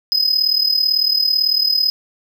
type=tone with amplitude modulation; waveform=triangle; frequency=5040 Hz; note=D#8; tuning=21 cents sharp; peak=-9 dBFS; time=0.12-1.9 s; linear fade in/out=0 ms; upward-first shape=sine; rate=38 Hz; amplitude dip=75%; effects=none